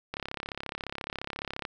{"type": "click train", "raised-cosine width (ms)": 0.3, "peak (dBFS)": -18, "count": 53, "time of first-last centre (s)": [0.14, 1.652], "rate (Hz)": 34.4, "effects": []}